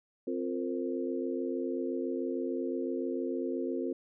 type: harmonic tone with a mistuned harmonic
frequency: 87.31 Hz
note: F2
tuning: in tune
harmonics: 3 / 4 / 5 / 6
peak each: -35 / -35 / -37 / -41 dBFS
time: 0.27-3.93 s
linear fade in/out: 5 ms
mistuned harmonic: 5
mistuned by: +82 cents
effects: none